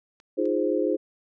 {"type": "clicks", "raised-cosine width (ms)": 0.2, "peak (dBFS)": -35, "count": 2, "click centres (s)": [0.201, 0.456]}
{"type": "chord", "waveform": "sine", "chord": "F minor seventh", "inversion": "third", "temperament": "equal with one note detuned", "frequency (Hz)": [309.5, 349.2, 415.3, 523.3], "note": ["Eb4", "F4", "Ab4", "C5"], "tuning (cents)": [-9, 0, 0, 0], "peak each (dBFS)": -27, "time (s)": [0.37, 0.97], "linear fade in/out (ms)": 20}
{"effects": []}